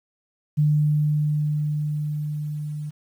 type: tone with level ramp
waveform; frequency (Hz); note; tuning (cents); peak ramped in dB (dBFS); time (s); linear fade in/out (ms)
sine; 150; D3; +37; -15 to -28; 0.57-2.91; 20
effects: 9-bit